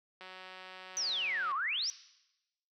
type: click train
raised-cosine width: 0.3 ms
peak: -32 dBFS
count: 244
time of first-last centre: 0.21-1.516 s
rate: 186 Hz
type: exponential two-way sweep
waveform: sine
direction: down then up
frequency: 6170 to 1048 to 6000 Hz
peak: -31 dBFS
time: 0.97-1.9 s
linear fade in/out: 0 ms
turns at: 1.54 s
effects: noise-tail reverb RT60 0.9 s tail -17 dB re dry + high-pass 300 Hz 12 dB/octave